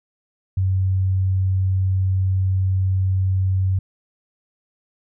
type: tone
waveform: sine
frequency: 94.5 Hz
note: F#2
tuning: 37 cents sharp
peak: -16 dBFS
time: 0.57-3.79 s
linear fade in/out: 5 ms
effects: none